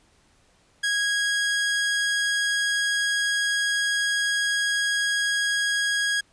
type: tone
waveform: sawtooth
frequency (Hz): 1648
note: G#6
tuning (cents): -14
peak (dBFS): -18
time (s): 0.83-6.21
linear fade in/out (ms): 10
effects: pink hiss -61 dBFS RMS until 6.32 s + resampled to 22050 Hz